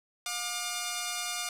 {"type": "tone pair together", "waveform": "5% pulse", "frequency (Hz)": [714, 1193.2], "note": ["F5", "D6"], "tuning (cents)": [38, 27], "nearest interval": "major sixth", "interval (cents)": 889, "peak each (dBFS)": -23, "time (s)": [0.26, 1.49], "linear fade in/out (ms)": 2, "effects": ["low-pass 11000 Hz 12 dB/octave", "9-bit"]}